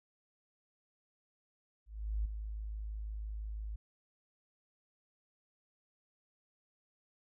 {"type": "tone with ADSR envelope", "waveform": "sine", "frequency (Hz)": 53, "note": "G#1", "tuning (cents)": 36, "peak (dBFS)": -30, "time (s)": [1.86, 3.76], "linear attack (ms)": 390, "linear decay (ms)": 10, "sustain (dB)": -8, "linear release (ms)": 5, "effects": []}